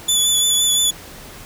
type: tone with vibrato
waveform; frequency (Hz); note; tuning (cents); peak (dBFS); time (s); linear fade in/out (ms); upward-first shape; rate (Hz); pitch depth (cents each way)
20% pulse; 3459; A7; -30; -8; 0.08-0.91; 10; sine; 5.8; 23
effects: pink hiss -38 dBFS RMS until 1.45 s